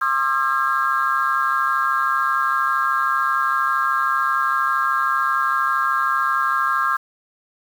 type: tone cluster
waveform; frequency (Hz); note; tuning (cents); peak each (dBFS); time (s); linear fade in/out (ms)
sine; 1069 / 1214 / 1347 / 1621; C6 / D#6 / E6 / G#6; +37 / -43 / +37 / -42; -22; 0.01-6.97; 10
effects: tanh soft clip ceiling -8 dBFS + 7-bit